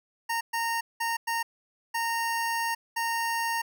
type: tone bursts at uneven times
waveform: 25% pulse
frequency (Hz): 922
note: A#5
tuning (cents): -19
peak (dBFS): -23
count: 6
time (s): 0.29-0.41 / 0.53-0.81 / 1-1.17 / 1.27-1.43 / 1.94-2.75 / 2.96-3.62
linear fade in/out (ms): 10
effects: none